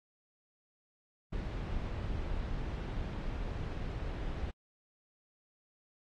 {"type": "noise", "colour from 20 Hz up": "brown", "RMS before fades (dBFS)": -37, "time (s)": [1.32, 4.51], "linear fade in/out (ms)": 10, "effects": ["low-pass 4000 Hz 12 dB/octave", "AAC 48 kbps"]}